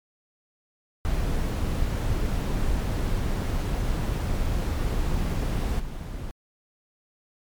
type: noise with level steps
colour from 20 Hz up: brown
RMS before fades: -25 / -34 dBFS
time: 1.05-6.31 s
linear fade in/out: 0 ms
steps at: 5.79 s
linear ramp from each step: 10 ms
effects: MP3 96 kbps